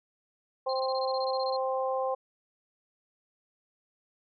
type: harmonic tone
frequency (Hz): 262.2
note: C4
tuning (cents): +4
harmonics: 2 / 3 / 4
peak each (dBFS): -29 / -33 / -35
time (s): 0.66-2.15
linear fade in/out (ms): 10
type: tone bursts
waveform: sine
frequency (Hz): 4186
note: C8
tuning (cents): 0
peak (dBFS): -36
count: 14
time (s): 0.69-1.566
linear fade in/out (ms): 5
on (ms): 44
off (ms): 20
effects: none